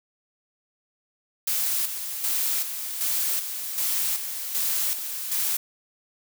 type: noise with tremolo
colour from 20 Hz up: blue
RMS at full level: -25 dBFS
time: 1.47-5.57 s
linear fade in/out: 5 ms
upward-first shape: square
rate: 1.3 Hz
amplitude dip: 55%
effects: none